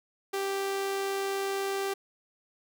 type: tone with amplitude modulation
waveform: sawtooth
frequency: 392 Hz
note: G4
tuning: in tune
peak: -24 dBFS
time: 0.33-1.94 s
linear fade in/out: 10 ms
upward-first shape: sine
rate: 100 Hz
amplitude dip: 25%
effects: none